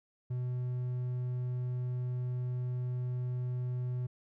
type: tone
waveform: triangle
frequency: 124.7 Hz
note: B2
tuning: 17 cents sharp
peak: -30 dBFS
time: 0.3-4.07 s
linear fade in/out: 10 ms
effects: none